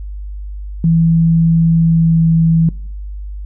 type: tone with pitch glide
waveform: sine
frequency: 164.81 to 163.58 Hz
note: E3 to E3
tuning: 0 to -13 cents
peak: -8 dBFS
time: 0.84-2.69 s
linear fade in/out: 2 ms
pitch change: -13 cents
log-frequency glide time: 1.78-2.25 s
effects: noise-tail reverb RT60 0.6 s tail -22 dB re dry + added 50 Hz sine -23 dBFS peak until 3.45 s